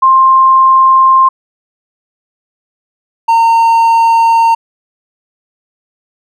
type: tone pair in turn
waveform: sine / triangle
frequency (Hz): 1055 / 915.7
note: C6 / A#5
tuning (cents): +14 / -31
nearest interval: major second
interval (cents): 245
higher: first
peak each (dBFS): -3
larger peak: neither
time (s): 0.02-1.29 / 3.28-4.55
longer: neither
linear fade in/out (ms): 10
effects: none